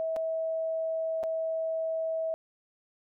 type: tone with dropouts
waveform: sine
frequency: 647 Hz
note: E5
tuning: 32 cents flat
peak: -28 dBFS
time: 0-2.34 s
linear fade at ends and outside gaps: 0 ms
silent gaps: 0.162-0.166 / 1.231-1.237 s
effects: none